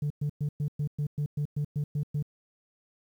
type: tone bursts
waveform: sine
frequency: 146.83 Hz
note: D3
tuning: in tune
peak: -24 dBFS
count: 12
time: 0.02-2.226 s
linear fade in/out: 5 ms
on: 83 ms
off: 110 ms
effects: tanh soft clip ceiling -25 dBFS + 10-bit